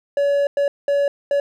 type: tone bursts at uneven times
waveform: triangle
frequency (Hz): 567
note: C#5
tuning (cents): +39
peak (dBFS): -13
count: 4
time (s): 0.17-0.47 / 0.57-0.68 / 0.88-1.08 / 1.31-1.4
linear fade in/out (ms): 2
effects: none